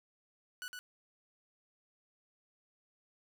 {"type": "tone with echo", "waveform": "sawtooth", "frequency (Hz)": 1480, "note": "F#6", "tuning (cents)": 0, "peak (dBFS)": -37, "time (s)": [0.62, 0.68], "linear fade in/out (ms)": 0, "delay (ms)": 110, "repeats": 1, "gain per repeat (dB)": -3, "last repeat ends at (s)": 0.79, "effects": []}